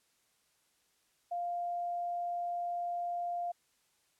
sine tone, 699 Hz, F5, 1 cent sharp, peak -33 dBFS, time 1.31-3.52 s, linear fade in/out 10 ms, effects white hiss -73 dBFS RMS until 4.19 s + low-pass 11000 Hz 12 dB/octave

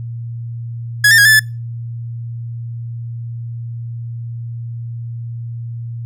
45% pulse tone with pitch steps, 1677 / 1797 / 1648 / 1748 / 1736 Hz, G#6 / A6 / G#6 / A6 / A6, +16 / +36 / -14 / -12 / -24 cents, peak -6 dBFS, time 1.04-1.395 s, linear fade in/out 5 ms, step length 71 ms, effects noise-tail reverb RT60 0.3 s tail -24 dB re dry + added 117 Hz sine -23 dBFS peak until 6.05 s

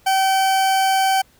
40% pulse tone, 769 Hz, G5, 33 cents flat, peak -14 dBFS, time 0.06-1.22 s, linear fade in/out 10 ms, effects pink hiss -55 dBFS RMS until 1.39 s

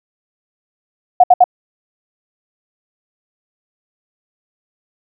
sine tone bursts, 724 Hz, F#5, 38 cents flat, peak -3 dBFS, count 3, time 1.2-1.441 s, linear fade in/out 5 ms, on 37 ms, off 65 ms, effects none

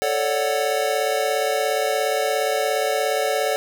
square chord, D major seventh, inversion second, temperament equal with one note detuned, 440 / 550.2 / 587.3 / 740 Hz, A4 / C#5 / D5 / F#5, 0 / -13 / 0 / 0 cents, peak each -26 dBFS, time 0.02-3.56 s, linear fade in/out 0 ms, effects none

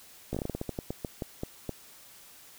slowing click train, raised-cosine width 2 ms, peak -19 dBFS, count 16, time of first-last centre 0.33-1.693 s, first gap 16 ms, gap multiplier 1.22, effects white hiss -53 dBFS RMS until 2.58 s

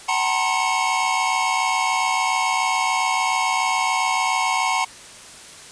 square tone cluster, 755 / 886 / 953 / 1060 / 2202 Hz, F#5 / A5 / A#5 / C6 / C#7, +35 / +12 / +38 / +22 / -12 cents, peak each -26 dBFS, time 0.08-4.85 s, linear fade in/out 10 ms, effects white hiss -41 dBFS RMS until 5.71 s + resampled to 22050 Hz

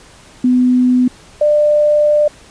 sine tone pair in turn, 250.6 / 596 Hz, B3 / D5, +25 / +25 cents, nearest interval octave + minor third, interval 1500 cents, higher second, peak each -8 dBFS, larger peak neither, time 0.44-1.08 / 1.41-2.28 s, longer second, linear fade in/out 5 ms, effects pink hiss -42 dBFS RMS until 2.5 s + resampled to 22050 Hz

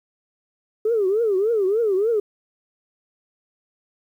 sine tone with vibrato, 418.1 Hz, G#4, 12 cents sharp, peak -16 dBFS, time 0.85-2.2 s, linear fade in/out 5 ms, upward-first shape triangle, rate 3.4 Hz, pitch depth 240 cents each way, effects tanh soft clip ceiling -12 dBFS + 9-bit

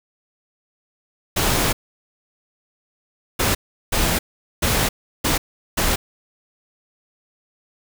pink noise bursts at uneven times, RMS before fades -19 dBFS, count 6, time 1.36-1.73 / 3.39-3.55 / 3.92-4.19 / 4.62-4.89 / 5.24-5.38 / 5.77-5.96 s, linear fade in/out 10 ms, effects none

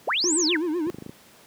sine linear two-way sweep, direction up then down, 256.6 to 8372 to 1289 Hz, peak -21 dBFS, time 0.07-0.57 s, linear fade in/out 10 ms, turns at 0.35 s
triangle tone with vibrato, 329.6 Hz, E4, in tune, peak -21 dBFS, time 0.24-0.9 s, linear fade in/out 0 ms, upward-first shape sine, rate 8 Hz, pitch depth 160 cents each way
clicks, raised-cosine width 3 ms, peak -22 dBFS, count 7, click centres 0.869 / 0.902 / 0.945 / 0.985 / 1.023 / 1.063 / 1.094 s
effects pink hiss -52 dBFS RMS until 1.46 s + high-pass 150 Hz 12 dB/octave

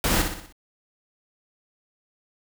pink noise with echo, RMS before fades -22 dBFS, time 0.04-0.22 s, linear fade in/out 2 ms, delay 61 ms, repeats 5, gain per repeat -6 dB, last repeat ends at 0.525 s, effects none

